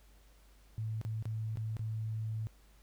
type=tone with dropouts; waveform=sine; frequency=110 Hz; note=A2; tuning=in tune; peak=-34 dBFS; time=0.78-2.47 s; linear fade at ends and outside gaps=0 ms; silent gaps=1.014-1.05 / 1.225-1.255 / 1.557-1.572 / 1.768-1.794 s; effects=added 50 Hz sine -59 dBFS peak until 2.82 s + pink hiss -67 dBFS RMS until 2.82 s